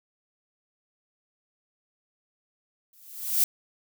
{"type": "noise with exponential growth", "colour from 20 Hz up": "violet", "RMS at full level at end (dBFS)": -19, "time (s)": [2.93, 3.44], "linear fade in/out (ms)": 1, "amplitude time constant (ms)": 110, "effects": []}